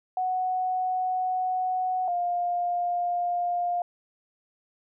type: tone pair in turn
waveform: sine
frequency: 740 / 704.9 Hz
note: F#5 / F5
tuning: 0 / +16 cents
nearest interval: minor second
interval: 84 cents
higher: first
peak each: -24 dBFS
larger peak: neither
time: 0.17-2.08 / 2.08-3.82 s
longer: first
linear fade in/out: 2 ms
effects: none